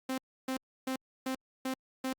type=tone bursts; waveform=sawtooth; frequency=261.6 Hz; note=C4; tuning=in tune; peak=-28 dBFS; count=6; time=0.09-2.13 s; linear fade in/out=5 ms; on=90 ms; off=300 ms; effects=Opus 48 kbps